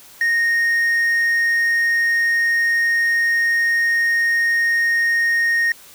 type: tone with quantisation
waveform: triangle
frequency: 1856 Hz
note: A#6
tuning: 8 cents flat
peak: -13 dBFS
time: 0.21-5.72 s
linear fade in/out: 2 ms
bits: 7
effects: white hiss -44 dBFS RMS until 5.94 s